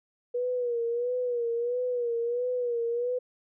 sine tone with vibrato, 482.3 Hz, B4, 41 cents flat, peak -26 dBFS, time 0.34-3.19 s, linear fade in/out 10 ms, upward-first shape sine, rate 1.5 Hz, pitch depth 64 cents each way, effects none

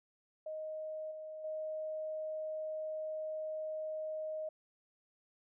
sine tone with level steps, 624 Hz, D#5, 5 cents sharp, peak -39 / -43 / -37 dBFS, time 0.46-4.49 s, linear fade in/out 5 ms, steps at 1.11 / 1.44 s, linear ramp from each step 5 ms, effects none

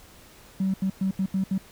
triangle tone bursts at uneven times, 191.3 Hz, G3, 42 cents flat, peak -18 dBFS, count 6, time 0.6-0.74 / 0.82-0.9 / 1.01-1.11 / 1.19-1.26 / 1.34-1.44 / 1.51-1.58 s, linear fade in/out 5 ms, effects tanh soft clip ceiling -19 dBFS + pink hiss -51 dBFS RMS until 1.71 s

